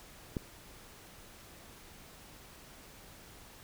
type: click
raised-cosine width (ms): 3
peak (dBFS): -20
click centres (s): 0.368
effects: pink hiss -54 dBFS RMS until 3.63 s